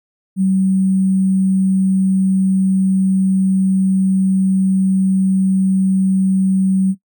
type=tone with sample-and-hold; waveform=sine; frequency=190 Hz; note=F#3; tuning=46 cents sharp; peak=-11 dBFS; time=0.36-6.95 s; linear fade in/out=50 ms; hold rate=8820 Hz; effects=noise-tail reverb RT60 0.1 s tail -17 dB re dry